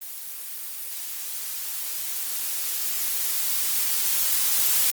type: noise with level ramp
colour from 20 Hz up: blue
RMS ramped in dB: -36 to -20 dBFS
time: 0.01-4.91 s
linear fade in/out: 10 ms
effects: Opus 24 kbps